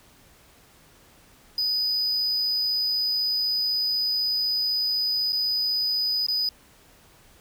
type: tone with dropouts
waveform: triangle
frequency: 4978 Hz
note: D#8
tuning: in tune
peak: -21 dBFS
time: 1.58-6.49 s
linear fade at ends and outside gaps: 2 ms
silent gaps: 5.323-5.329 / 6.266-6.284 s
effects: pink hiss -55 dBFS RMS until 7.4 s